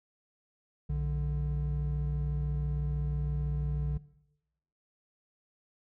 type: tone pair together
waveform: triangle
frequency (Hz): 61 / 147.1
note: B1 / D3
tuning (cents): -21 / +3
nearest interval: octave + minor third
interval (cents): 1524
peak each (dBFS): -30 / -30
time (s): 0.89-3.98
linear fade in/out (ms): 10
effects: noise-tail reverb RT60 0.9 s tail -19 dB re dry